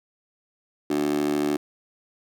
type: tone with high-pass filter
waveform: 15% pulse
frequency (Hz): 73.3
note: D2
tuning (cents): -3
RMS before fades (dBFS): -24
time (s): 0.9-1.57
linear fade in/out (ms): 5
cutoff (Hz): 330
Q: 5.2
effects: none